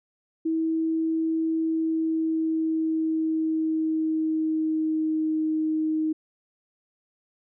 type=tone with pitch glide; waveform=sine; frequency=322.9 to 313.3 Hz; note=E4 to D#4; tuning=-36 to +12 cents; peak=-22 dBFS; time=0.45-6.13 s; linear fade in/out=10 ms; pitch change=-52 cents; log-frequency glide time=1.59-5.41 s; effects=none